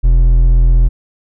triangle tone with hard clipping, 41.95 Hz, E1, 31 cents sharp, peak -7 dBFS, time 0.03-0.89 s, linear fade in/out 20 ms, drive 9 dB, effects none

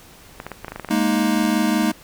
clicks, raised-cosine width 0.5 ms, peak -15 dBFS, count 10, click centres 0.401 / 0.466 / 0.517 / 0.646 / 0.682 / 0.72 / 0.76 / 0.797 / 0.847 / 0.888 s
square chord, Ab suspended second, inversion none, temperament equal, 207.7 / 233.1 / 311.1 Hz, Ab3 / Bb3 / Eb4, 0 / 0 / 0 cents, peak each -22 dBFS, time 0.9-1.92 s, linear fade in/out 10 ms
effects pink hiss -46 dBFS RMS until 2.03 s

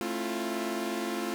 sawtooth chord, F major seventh, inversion first, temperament equal with one note detuned, 220 / 268.5 / 329.6 / 349.2 Hz, A3 / C4 / E4 / F4, 0 / +45 / 0 / 0 cents, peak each -32 / -34 / -35 / -30 dBFS, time 0.01-1.34 s, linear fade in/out 0 ms, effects none

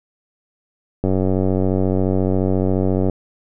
click train, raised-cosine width 2 ms, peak -6 dBFS, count 195, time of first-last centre 1.04-3.097 s, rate 94.3 Hz, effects none

